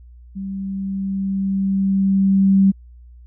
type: tone with level ramp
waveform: sine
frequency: 194.2 Hz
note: G3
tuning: 16 cents flat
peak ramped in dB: -25 to -9 dBFS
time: 0.35-2.72 s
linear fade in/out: 20 ms
effects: added 60 Hz sine -40 dBFS peak until 3.26 s